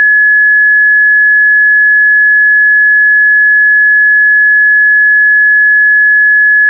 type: tone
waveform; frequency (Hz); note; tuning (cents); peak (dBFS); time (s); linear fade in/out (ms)
sine; 1700; G#6; +40; -3; 0-6.69; 0
effects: none